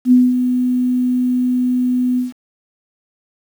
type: tone with ADSR envelope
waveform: sine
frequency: 250.2 Hz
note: B3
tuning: 23 cents sharp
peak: -5 dBFS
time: 0.05-2.33 s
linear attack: 67 ms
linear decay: 210 ms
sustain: -8 dB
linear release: 150 ms
effects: 7-bit